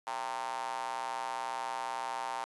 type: tone with high-pass filter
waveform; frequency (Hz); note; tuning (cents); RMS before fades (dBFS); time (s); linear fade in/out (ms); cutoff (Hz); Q
square; 61; B1; -21; -37; 0.07-2.44; 0; 870; 5.7
effects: resampled to 24000 Hz